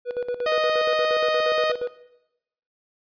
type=tone with tremolo; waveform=triangle; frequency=489.3 Hz; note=B4; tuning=16 cents flat; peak=-21 dBFS; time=0.05-1.91 s; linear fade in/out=50 ms; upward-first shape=square; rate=8.5 Hz; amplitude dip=75%
type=tone; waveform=sawtooth; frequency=622.3 Hz; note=D#5; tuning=in tune; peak=-16 dBFS; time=0.46-1.72 s; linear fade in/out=5 ms
effects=noise-tail reverb RT60 0.9 s tail -17 dB re dry + resampled to 11025 Hz